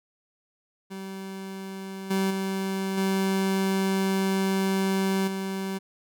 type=tone with level steps; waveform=30% pulse; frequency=192.4 Hz; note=G3; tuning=32 cents flat; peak=-32 / -20 / -24 / -20 / -26 dBFS; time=0.9-5.79 s; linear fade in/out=20 ms; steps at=2.1 / 2.3 / 2.97 / 5.27 s; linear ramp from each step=10 ms; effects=none